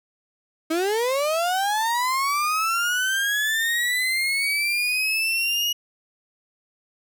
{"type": "linear sweep", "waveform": "35% pulse", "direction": "up", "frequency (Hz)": [311.1, 2900], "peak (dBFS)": -19, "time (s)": [0.7, 5.73], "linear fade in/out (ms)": 10, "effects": []}